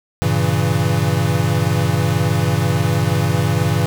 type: chord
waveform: square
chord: G diminished seventh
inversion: none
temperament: equal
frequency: 98 / 116.54 / 138.59 / 164.81 Hz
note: G2 / Bb2 / Db3 / Fb3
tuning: 0 / 0 / 0 / 0 cents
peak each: -21 dBFS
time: 0.22-3.86 s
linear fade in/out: 0 ms
effects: none

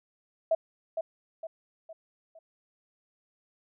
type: tone with echo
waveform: sine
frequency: 651 Hz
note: E5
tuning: 22 cents flat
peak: -21 dBFS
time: 0.51-0.55 s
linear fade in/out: 5 ms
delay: 460 ms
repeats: 4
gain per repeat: -7 dB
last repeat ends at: 2.39 s
effects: none

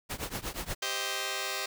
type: noise with tremolo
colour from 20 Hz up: pink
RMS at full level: -33 dBFS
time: 0.09-0.75 s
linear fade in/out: 20 ms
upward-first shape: triangle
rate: 8.4 Hz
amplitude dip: 95%
type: chord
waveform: 5% pulse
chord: C minor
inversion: second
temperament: just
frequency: 392.4 / 523.3 / 627.9 Hz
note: G4 / C5 / Eb5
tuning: +2 / 0 / +16 cents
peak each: -25 dBFS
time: 0.82-1.66 s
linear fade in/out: 5 ms
effects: none

